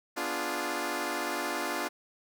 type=chord; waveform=10% pulse; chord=B diminished seventh; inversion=none; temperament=equal; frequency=246.9 / 293.7 / 349.2 / 415.3 Hz; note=B3 / D4 / F4 / Ab4; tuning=0 / 0 / 0 / 0 cents; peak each=-31 / -27 / -26 / -31 dBFS; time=0.16-1.89 s; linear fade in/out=20 ms; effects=none